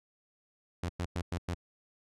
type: tone bursts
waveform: sawtooth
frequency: 87.31 Hz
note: F2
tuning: in tune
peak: -28 dBFS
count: 5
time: 0.83-1.545 s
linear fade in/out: 5 ms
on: 63 ms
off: 100 ms
effects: low-pass 9000 Hz 12 dB/octave